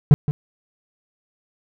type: tone with echo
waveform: triangle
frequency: 146.83 Hz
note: D3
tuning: in tune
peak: -3 dBFS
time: 0.11-0.14 s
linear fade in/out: 0 ms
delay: 170 ms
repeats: 1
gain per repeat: -12 dB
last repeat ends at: 0.31 s
effects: none